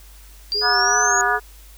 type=exponential sweep; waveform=sine; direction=up; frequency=4696 to 6790 Hz; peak=-19 dBFS; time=0.52-1.21 s; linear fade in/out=0 ms
type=tone with vibrato; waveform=sine; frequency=407.8 Hz; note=G#4; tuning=32 cents flat; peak=-27 dBFS; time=0.54-1.4 s; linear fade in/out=20 ms; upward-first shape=sine; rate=2.7 Hz; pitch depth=65 cents each way
type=harmonic tone; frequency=242.4 Hz; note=B3; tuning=32 cents flat; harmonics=3 / 4 / 5 / 6 / 7; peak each=-23 / -24 / -23 / -21 / -23 dBFS; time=0.61-1.4 s; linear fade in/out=50 ms
effects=added 50 Hz sine -42 dBFS peak until 1.77 s + white hiss -49 dBFS RMS until 1.77 s